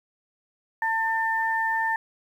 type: tone pair together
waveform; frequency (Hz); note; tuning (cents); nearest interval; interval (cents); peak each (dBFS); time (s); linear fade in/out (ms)
sine; 897 / 1794; A5 / A6; +33 / +33; octave; 1200; -25; 0.82-1.96; 2
effects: 9-bit